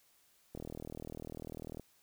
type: click train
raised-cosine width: 2 ms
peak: -30 dBFS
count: 51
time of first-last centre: 0.55-1.797 s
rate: 40.1 Hz
effects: white hiss -69 dBFS RMS until 2.02 s